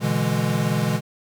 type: chord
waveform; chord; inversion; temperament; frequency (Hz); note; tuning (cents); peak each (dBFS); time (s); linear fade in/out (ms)
square; E dominant seventh; second; equal with one note detuned; 121.63 / 146.83 / 164.81 / 207.7; B2 / D3 / E3 / G#3; -26 / 0 / 0 / 0; -26; 0-1.01; 50
effects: none